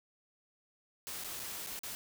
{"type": "noise with dropouts", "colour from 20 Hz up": "white", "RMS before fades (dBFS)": -42, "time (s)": [1.07, 1.95], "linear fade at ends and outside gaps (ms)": 0, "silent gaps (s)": [[1.238, 1.245], [1.395, 1.399], [1.664, 1.67], [1.791, 1.834]], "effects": []}